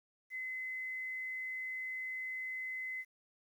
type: tone with quantisation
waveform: sine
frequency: 2040 Hz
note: C7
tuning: 44 cents flat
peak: -38 dBFS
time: 0.3-3.05 s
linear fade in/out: 50 ms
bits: 11
effects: none